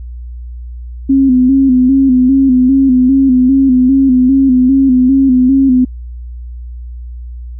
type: tone with vibrato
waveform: sine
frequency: 261.6 Hz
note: C4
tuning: in tune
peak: -5 dBFS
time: 1.09-5.85 s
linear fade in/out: 10 ms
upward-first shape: square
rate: 2.5 Hz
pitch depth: 59 cents each way
effects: added 60 Hz sine -23 dBFS peak until 7.59 s